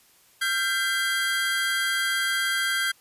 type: tone cluster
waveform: square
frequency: 1377 / 1577 / 2030 / 3237 Hz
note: F6 / G6 / B6 / G#7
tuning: -25 / +10 / +47 / -45 cents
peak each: -33 / -26 / -33 / -30 dBFS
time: 0.41-2.92 s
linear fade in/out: 10 ms
effects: white hiss -58 dBFS RMS until 3 s + resampled to 32000 Hz